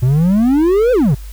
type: exponential two-way sweep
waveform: triangle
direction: up then down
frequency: 119.7 to 520 to 119.7 Hz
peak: -7 dBFS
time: 0.02-1.15 s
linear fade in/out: 10 ms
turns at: 0.92 s
effects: added 50 Hz sine -27 dBFS peak until 1.32 s + white hiss -43 dBFS RMS until 1.32 s